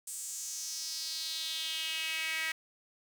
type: tone with high-pass filter sweep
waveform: sawtooth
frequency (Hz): 320.5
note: E4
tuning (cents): -49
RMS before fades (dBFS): -37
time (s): 0.07-2.52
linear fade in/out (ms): 5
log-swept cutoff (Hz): 8300 to 2000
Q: 3.6
effects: 10-bit